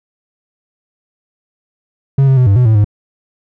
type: tone with pitch steps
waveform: triangle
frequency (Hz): 136.7 / 133.5 / 126.6 / 98.8 / 124.8 / 110.3 / 103.9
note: C#3 / C3 / B2 / G2 / B2 / A2 / G#2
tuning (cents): -24 / +35 / +43 / +14 / +19 / +5 / +1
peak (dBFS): -4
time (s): 2.18-2.845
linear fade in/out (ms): 5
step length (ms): 95
effects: none